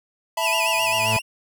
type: chord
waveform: square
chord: E suspended fourth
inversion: none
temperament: equal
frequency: 659.3 / 880 / 987.8 Hz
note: E5 / A5 / B5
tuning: 0 / 0 / 0 cents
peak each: -27 dBFS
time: 0.37-1.19 s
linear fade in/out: 5 ms
type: tone with vibrato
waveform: 40% pulse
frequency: 2637 Hz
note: E7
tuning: in tune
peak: -21 dBFS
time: 0.4-1.22 s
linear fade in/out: 50 ms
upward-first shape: sine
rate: 7.6 Hz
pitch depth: 130 cents each way
type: tone with exponential growth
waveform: 35% pulse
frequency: 110 Hz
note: A2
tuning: in tune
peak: -20 dBFS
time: 0.66-1.17 s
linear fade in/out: 5 ms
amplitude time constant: 110 ms
effects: none

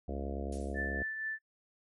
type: harmonic tone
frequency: 69.3 Hz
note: C#2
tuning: in tune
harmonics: 1 / 3 / 4 / 5 / 6 / 7 / 8 / 9 / 10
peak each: -38 / -43 / -44 / -45 / -46 / -46 / -47 / -48 / -48 dBFS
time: 0.08-1.03 s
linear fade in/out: 5 ms
type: noise with exponential decay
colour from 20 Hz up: violet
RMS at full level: -42 dBFS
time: 0.52-0.98 s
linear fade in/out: 5 ms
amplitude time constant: 100 ms
type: tone with tremolo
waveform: sine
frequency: 1760 Hz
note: A6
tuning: in tune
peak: -33 dBFS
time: 0.74-1.39 s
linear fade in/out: 50 ms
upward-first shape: triangle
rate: 4.2 Hz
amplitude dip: 45%
effects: noise-tail reverb RT60 0.1 s tail -20 dB re dry + MP3 48 kbps

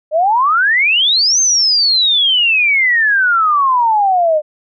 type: exponential two-way sweep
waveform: sine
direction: up then down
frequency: 594 to 6370 to 594 Hz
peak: -9 dBFS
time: 0.11-4.42 s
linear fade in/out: 50 ms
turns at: 1.4 s
effects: none

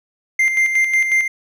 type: tone with tremolo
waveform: triangle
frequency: 2095 Hz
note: C7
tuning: 2 cents sharp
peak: -10 dBFS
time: 0.39-1.28 s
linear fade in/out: 5 ms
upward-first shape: square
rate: 5.5 Hz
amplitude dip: 50%
effects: none

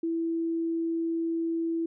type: tone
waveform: sine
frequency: 330.7 Hz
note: E4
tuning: 6 cents sharp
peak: -26 dBFS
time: 0.03-1.86 s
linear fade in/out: 5 ms
effects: none

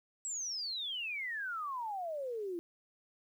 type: exponential sweep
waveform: sine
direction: down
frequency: 7860 to 332.8 Hz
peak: -36 dBFS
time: 0.25-2.59 s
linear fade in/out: 0 ms
effects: 11-bit

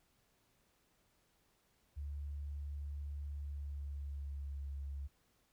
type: tone with pitch glide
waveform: sine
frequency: 72 to 69.79 Hz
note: D2 to C#2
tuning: -34 to +12 cents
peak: -40 dBFS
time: 1.96-5.08 s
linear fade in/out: 20 ms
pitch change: -54 cents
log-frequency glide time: 3.3-4.63 s
effects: pink hiss -75 dBFS RMS until 5.52 s

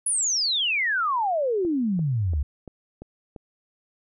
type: exponential sweep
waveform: sine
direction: down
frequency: 10548 to 66.2 Hz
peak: -21 dBFS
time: 0.06-2.43 s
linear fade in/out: 5 ms
type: click train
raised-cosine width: 2 ms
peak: -25 dBFS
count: 6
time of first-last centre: 1.65-3.362 s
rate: 2.92 Hz
effects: none

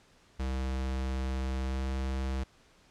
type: tone with pitch glide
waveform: square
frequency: 65.41 to 65.98 Hz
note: C2 to C2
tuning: 0 to +15 cents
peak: -31 dBFS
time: 0.39-2.44 s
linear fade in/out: 10 ms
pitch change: +15 cents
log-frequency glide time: 1.65-1.81 s
effects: pink hiss -62 dBFS RMS until 2.9 s + low-pass 7000 Hz 12 dB/octave

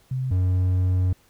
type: tone pair in turn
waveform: sine / triangle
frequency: 129.8 / 91.78 Hz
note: C3 / F#2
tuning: -13 / -14 cents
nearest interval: tritone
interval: 601 cents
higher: first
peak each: -23 / -16 dBFS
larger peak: second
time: 0.11-0.31 / 0.31-1.13 s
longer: second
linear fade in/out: 5 ms
effects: pink hiss -59 dBFS RMS until 1.29 s

